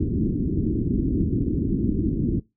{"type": "low-pass noise", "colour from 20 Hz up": "white", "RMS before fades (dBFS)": -23, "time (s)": [0, 2.4], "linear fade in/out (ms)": 10, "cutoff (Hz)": 340, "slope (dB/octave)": 48, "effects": ["noise-tail reverb RT60 0.2 s tail -20 dB re dry"]}